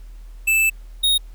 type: tone pair in turn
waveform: square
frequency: 2637 / 3739 Hz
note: E7 / A#7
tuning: 0 / +4 cents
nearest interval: tritone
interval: 604 cents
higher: second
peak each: -15 dBFS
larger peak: neither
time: 0.47-0.7 / 1.03-1.18 s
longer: first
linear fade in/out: 10 ms
effects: added 40 Hz sine -35 dBFS peak until 1.34 s + pink hiss -57 dBFS RMS until 1.34 s